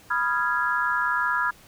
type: chord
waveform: sine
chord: F half-diminished seventh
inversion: second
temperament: equal with one note detuned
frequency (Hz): 987.8 / 1244.5 / 1386.5 / 1661.2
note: Cb6 / Eb6 / F6 / Ab6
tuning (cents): 0 / 0 / -13 / 0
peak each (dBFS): -27 / -30 / -26 / -26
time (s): 0.1-1.51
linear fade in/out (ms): 10
effects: pink hiss -52 dBFS RMS until 1.67 s